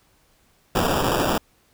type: noise with sample-and-hold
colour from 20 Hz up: blue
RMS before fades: -21 dBFS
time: 0.75-1.38 s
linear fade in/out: 5 ms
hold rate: 2100 Hz
effects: pink hiss -61 dBFS RMS until 1.73 s